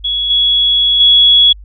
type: tone with level steps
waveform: sine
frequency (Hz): 3360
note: G#7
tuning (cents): +19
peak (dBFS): -13 / -8 / -4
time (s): 0.04-1.53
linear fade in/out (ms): 10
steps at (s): 0.3 / 1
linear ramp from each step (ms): 5
effects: added 50 Hz sine -31 dBFS peak until 1.64 s